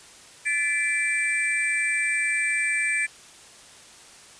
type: tone cluster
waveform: sine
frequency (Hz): 1742 / 2013 / 2344 / 8280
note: A6 / B6 / D7 / C9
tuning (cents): -18 / +33 / -4 / -19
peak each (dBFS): -27 / -31 / -24 / -33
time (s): 0.45-3.07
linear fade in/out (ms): 20
effects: white hiss -48 dBFS RMS until 4.39 s + resampled to 22050 Hz